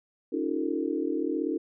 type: tone cluster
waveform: sine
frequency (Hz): 279.1 / 314.7 / 355.6 / 412.9 / 453.9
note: C#4 / D#4 / F4 / G#4 / A#4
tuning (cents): +12 / +20 / +31 / -10 / -46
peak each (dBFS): -32 / -30 / -33 / -39 / -34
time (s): 0.32-1.58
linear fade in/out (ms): 10
effects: none